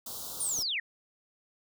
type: band-stop noise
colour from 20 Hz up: white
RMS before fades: -40 dBFS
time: 0.06-0.63 s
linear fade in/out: 5 ms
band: 1300 to 3400 Hz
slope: 48 dB/octave
type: linear sweep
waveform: sine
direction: down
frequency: 9520 to 1739 Hz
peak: -29 dBFS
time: 0.4-0.8 s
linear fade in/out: 5 ms
type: clicks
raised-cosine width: 2 ms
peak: -37 / -32 dBFS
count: 2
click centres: 0.583 / 0.59 s
effects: none